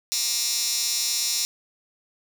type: tone with high-pass filter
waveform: 15% pulse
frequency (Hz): 236.3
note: A#3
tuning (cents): +24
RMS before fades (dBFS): -25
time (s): 0.12-1.45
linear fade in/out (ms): 0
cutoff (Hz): 5300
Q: 2.4
effects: none